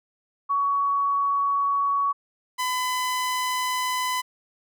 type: tone pair in turn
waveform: sine / sawtooth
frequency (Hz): 1123 / 1007.4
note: C#6 / B5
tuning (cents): +22 / +34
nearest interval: major second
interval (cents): 188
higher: first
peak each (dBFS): -20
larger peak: neither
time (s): 0.49-2.13 / 2.58-4.22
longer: neither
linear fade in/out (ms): 20
effects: none